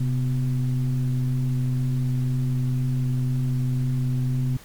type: tone with frequency modulation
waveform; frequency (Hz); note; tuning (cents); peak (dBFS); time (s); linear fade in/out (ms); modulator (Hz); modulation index
sine; 130; C3; -11; -20; 0-4.57; 5; 118; 0.6
effects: pink hiss -47 dBFS RMS until 4.64 s + MP3 96 kbps